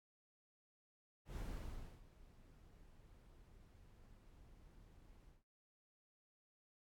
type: noise with ADSR envelope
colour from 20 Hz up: brown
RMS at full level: -44 dBFS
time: 1.25-5.44 s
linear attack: 120 ms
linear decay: 640 ms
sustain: -19 dB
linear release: 160 ms
effects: noise-tail reverb RT60 0.3 s tail -23 dB re dry + AAC 64 kbps